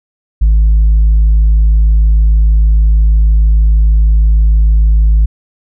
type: tone with tanh clipping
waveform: sine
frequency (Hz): 53.2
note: G#1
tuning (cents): +42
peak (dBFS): -5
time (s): 0.41-5.26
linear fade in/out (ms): 10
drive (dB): 1
effects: none